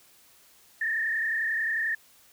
sine tone with frequency modulation, 1800 Hz, A6, 39 cents sharp, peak -25 dBFS, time 0.81-1.95 s, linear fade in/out 5 ms, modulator 31.2 Hz, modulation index 2.2, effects white hiss -58 dBFS RMS until 2.32 s

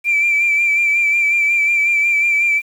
sine tone with vibrato, 2346 Hz, D7, 2 cents flat, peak -11 dBFS, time 0.04-2.62 s, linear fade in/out 50 ms, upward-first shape sine, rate 5.5 Hz, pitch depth 36 cents each way, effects tanh soft clip ceiling -8 dBFS + 7-bit

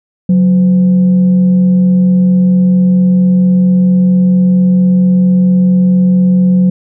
sine tone with frequency modulation, 183.7 Hz, F#3, 12 cents flat, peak -5 dBFS, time 0.29-6.7 s, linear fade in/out 5 ms, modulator 323 Hz, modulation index 0.21, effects none

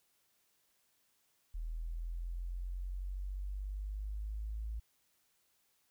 sine exponential sweep, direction up, 40.02 to 55 Hz, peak -37 dBFS, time 1.54-4.8 s, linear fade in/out 10 ms, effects white hiss -75 dBFS RMS until 5.9 s

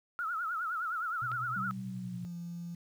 sine tone with vibrato, 1358 Hz, F6, 49 cents flat, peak -32 dBFS, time 0.19-1.71 s, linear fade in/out 0 ms, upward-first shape triangle, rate 9.7 Hz, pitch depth 150 cents each way
sine tone with tremolo, 123.47 Hz, B2, in tune, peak -39 dBFS, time 1.22-2.25 s, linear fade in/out 0 ms, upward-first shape sine, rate 11 Hz, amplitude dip 60%
click, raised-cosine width 0.3 ms, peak -30 dBFS, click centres 1.317 s
sine tone with pitch glide, 191.9 to 171.95 Hz, G3 to F3, -37 to -27 cents, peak -38 dBFS, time 1.56-2.75 s, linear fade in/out 5 ms, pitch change -190 cents, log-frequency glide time 1.83-2.35 s
effects 10-bit

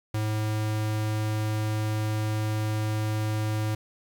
square tone, 107.7 Hz, A2, 37 cents flat, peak -26 dBFS, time 0.14-3.75 s, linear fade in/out 5 ms, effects 9-bit

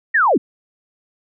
sine linear sweep, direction down, 1916 to 174.7 Hz, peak -11 dBFS, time 0.14-0.38 s, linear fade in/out 10 ms, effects none

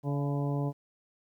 harmonic tone with a mistuned harmonic, 142.8 Hz, D3, 48 cents flat, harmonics 1 / 2 / 3 / 4 / 5 / 6 / 7, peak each -29 / -35 / -39 / -41 / -43 / -45 / -46 dBFS, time 0.03-0.73 s, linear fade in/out 50 ms, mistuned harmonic 5, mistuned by -46 cents, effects 11-bit

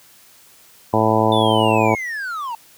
harmonic tone, 110 Hz, A2, in tune, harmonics 1 / 2 / 3 / 4 / 5 / 6 / 7 / 8 / 9, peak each -22 / -22 / -22 / -22 / -22 / -22 / -22 / -22 / -22 dBFS, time 0.93-1.95 s, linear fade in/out 5 ms
triangle linear sweep, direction down, 3564 to 880 Hz, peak -22 dBFS, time 1.32-2.55 s, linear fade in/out 2 ms
effects white hiss -49 dBFS RMS until 2.77 s + high-pass 60 Hz 12 dB/octave

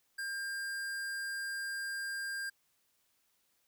square tone, 1600 Hz, G6, 35 cents sharp, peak -37 dBFS, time 0.18-2.5 s, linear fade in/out 10 ms, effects white hiss -75 dBFS RMS until 3.67 s

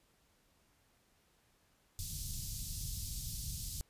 pink band-stop noise, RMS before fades -41 dBFS, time 1.99-3.81 s, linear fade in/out 0 ms, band 150 to 4500 Hz, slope 24 dB/octave, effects pink hiss -72 dBFS RMS until 3.89 s + resampled to 32000 Hz

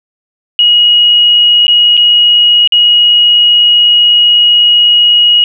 sine tone with dropouts, 2896 Hz, F#7, 38 cents flat, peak -3 dBFS, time 0.59-5.44 s, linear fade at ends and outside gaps 1 ms, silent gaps 1.668-1.68 / 1.969-1.975 / 2.675-2.722 s, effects none

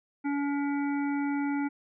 harmonic tone, 284.2 Hz, C#4, 43 cents sharp, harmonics 1 / 3 / 5 / 7 / 8, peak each -27 / -37 / -41 / -44 / -45 dBFS, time 0.24-1.69 s, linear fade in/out 20 ms, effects none

